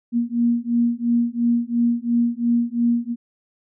sine beating tone pair, 235.2 / 238.1 Hz, A#3 / A#3, +16 / +37 cents, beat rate 2.9 Hz, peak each -20 dBFS, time 0.12-3.16 s, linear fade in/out 50 ms, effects none

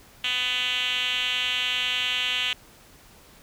5% pulse tone with band-pass filter, 250 Hz, B3, 21 cents sharp, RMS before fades -26 dBFS, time 0.24-2.53 s, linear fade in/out 2 ms, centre 3100 Hz, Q 4.2, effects pink hiss -52 dBFS RMS until 3.42 s

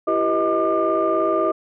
sine tone cluster, 334.5 / 391 / 488.7 / 628 / 1198 Hz, E4 / G4 / B4 / D#5 / D6, +25 / -4 / -18 / +16 / +34 cents, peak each -23 / -23 / -28 / -20 / -22 dBFS, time 0.07-1.52 s, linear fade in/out 10 ms, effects tanh soft clip ceiling -9 dBFS

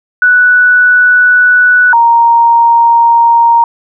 sine tone pair in turn, 1480 / 932.3 Hz, F#6 / A#5, 0 / 0 cents, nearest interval minor sixth, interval 800 cents, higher first, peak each -3 dBFS, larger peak neither, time 0.22-1.93 / 1.93-3.64 s, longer neither, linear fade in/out 2 ms, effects none

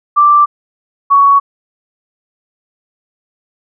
sine tone pair in turn, 1174.7 / 1119.3 Hz, D6 / C#6, 0 / +16 cents, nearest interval minor second, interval 84 cents, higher first, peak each -4 dBFS, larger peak neither, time 0.16-0.46 / 1.1-1.4 s, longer neither, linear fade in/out 20 ms, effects none

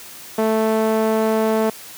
sawtooth tone with band-pass filter, 220 Hz, A3, in tune, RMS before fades -18 dBFS, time 0.38-1.7 s, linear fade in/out 5 ms, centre 570 Hz, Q 1.1, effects white hiss -38 dBFS RMS until 1.97 s + high-pass 80 Hz 12 dB/octave

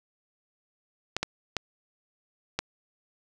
clicks, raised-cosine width 0.2 ms, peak -10 dBFS, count 4, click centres 1.166 / 1.23 / 1.567 / 2.59 s, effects none

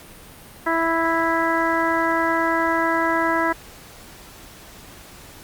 harmonic tone, 329.6 Hz, E4, in tune, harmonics 1 / 2 / 3 / 4 / 5 / 6, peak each -24 / -25 / -23 / -26 / -25 / -28 dBFS, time 0.66-3.53 s, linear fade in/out 10 ms, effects pink hiss -43 dBFS RMS until 5.43 s + Opus 48 kbps

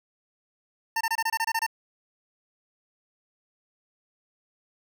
25% pulse tone bursts, 903 Hz, A5, 45 cents sharp, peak -20 dBFS, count 10, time 0.96-1.665 s, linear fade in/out 5 ms, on 48 ms, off 25 ms, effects none

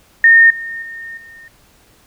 sine tone with level steps, 1831 Hz, A#6, 32 cents flat, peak -4 / -23 / -27 / -36 dBFS, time 0.24-1.48 s, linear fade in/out 2 ms, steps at 0.5 / 0.82 / 1.17 s, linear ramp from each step 5 ms, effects pink hiss -51 dBFS RMS until 2.06 s

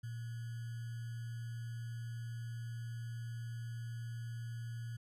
sine tone with sample-and-hold, 116.54 Hz, A#2, in tune, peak -40 dBFS, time 0.03-4.97 s, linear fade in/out 10 ms, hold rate 1575 Hz, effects resampled to 32000 Hz

